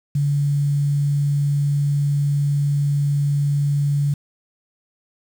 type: tone with quantisation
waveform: sine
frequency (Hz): 143.4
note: D3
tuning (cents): -41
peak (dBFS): -16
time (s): 0.15-4.14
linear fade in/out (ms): 5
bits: 7
effects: none